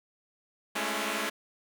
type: chord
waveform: 5% pulse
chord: A major seventh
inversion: third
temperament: equal with one note detuned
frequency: 207.7 / 220 / 277.2 / 337.1 Hz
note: G#3 / A3 / C#4 / E4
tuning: 0 / 0 / 0 / +39 cents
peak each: -24 dBFS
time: 0.75-1.3 s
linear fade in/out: 10 ms
effects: none